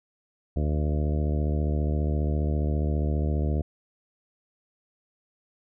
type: harmonic tone with a mistuned harmonic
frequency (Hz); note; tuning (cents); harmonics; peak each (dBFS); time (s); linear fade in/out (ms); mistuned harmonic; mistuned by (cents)
74.8; D2; +32; 1 / 2 / 3 / 4 / 5 / 6 / 7 / 8 / 9; -24 / -30 / -34 / -36 / -38 / -40 / -41 / -42 / -43; 0.56-3.62; 5; 9; +17
effects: none